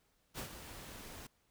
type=noise with ADSR envelope; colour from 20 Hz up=pink; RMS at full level=-41 dBFS; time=0.34-1.27 s; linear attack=47 ms; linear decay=94 ms; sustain=-9 dB; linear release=6 ms; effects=pink hiss -75 dBFS RMS until 1.5 s